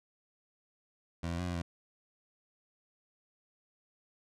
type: tone with pitch steps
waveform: 20% pulse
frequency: 84.5 / 85.1 / 89.5 / 88.5 / 85.1 Hz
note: E2 / F2 / F2 / F2 / F2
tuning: +43 / -44 / +43 / +23 / -44 cents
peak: -29 dBFS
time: 1.23-1.62 s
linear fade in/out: 5 ms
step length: 78 ms
effects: low-pass 8000 Hz 12 dB/octave